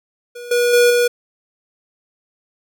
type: tone with level steps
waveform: square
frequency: 483.2 Hz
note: B4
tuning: 38 cents flat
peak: -31 / -14 / -10 / -13 dBFS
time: 0.35-1.08 s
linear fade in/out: 10 ms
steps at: 0.51 / 0.73 / 0.9 s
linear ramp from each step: 5 ms
effects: none